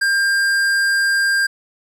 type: tone with tanh clipping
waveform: sine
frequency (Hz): 1598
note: G6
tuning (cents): +33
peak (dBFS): -16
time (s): 0.01-1.47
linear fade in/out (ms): 10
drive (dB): 15
effects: none